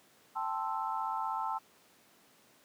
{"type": "chord", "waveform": "sine", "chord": "A minor seventh", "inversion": "third", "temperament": "equal", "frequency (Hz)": [784, 880, 1046.5, 1318.5], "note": ["G5", "A5", "C6", "E6"], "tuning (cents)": [0, 0, 0, 0], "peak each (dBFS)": [-40, -35, -39, -39], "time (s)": [0.35, 1.59], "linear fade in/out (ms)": 20, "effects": ["pink hiss -63 dBFS RMS until 2.64 s", "high-pass 200 Hz 12 dB/octave"]}